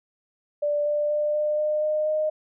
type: tone with pitch steps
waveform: sine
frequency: 587.3 / 592.1 / 596.9 / 601.7 / 606.6 / 611.5 / 616.5 Hz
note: D5 / D5 / D5 / D5 / D#5 / D#5 / D#5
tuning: 0 / +14 / +28 / +42 / -44 / -30 / -16 cents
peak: -21 dBFS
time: 0.62-2.3 s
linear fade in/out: 10 ms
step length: 240 ms
effects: none